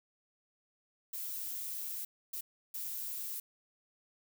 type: noise bursts at uneven times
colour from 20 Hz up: violet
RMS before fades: -40 dBFS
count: 3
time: 1.13-2.05 / 2.33-2.41 / 2.74-3.4 s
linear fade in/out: 5 ms
effects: none